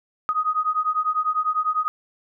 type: beating tone pair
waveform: sine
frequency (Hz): 1244.5 / 1254.5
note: D#6 / D#6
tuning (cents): 0 / +14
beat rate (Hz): 10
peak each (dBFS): -23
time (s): 0.29-1.88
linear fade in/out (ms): 0
effects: none